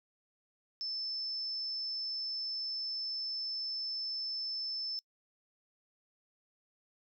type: tone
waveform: sine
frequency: 5274 Hz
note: E8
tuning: in tune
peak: -35 dBFS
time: 0.81-4.99 s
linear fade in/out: 0 ms
effects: noise-tail reverb RT60 0.1 s tail -26 dB re dry